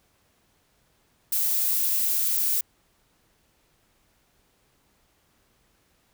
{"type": "noise", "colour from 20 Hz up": "violet", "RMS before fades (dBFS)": -24, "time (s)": [1.32, 2.61], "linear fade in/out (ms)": 5, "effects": ["pink hiss -66 dBFS RMS until 6.13 s"]}